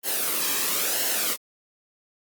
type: noise with flanger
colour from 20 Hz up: white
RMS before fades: -25 dBFS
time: 0.03-1.37 s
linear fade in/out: 50 ms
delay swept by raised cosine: 0.83 to 1.43 ms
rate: 1 Hz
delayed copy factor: -0.55
effects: high-pass 200 Hz 12 dB/octave + Opus 32 kbps